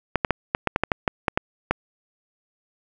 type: clicks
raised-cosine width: 0.5 ms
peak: -4 dBFS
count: 12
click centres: 0.157 / 0.248 / 0.307 / 0.549 / 0.673 / 0.761 / 0.836 / 0.918 / 1.078 / 1.282 / 1.375 / 1.71 s
effects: none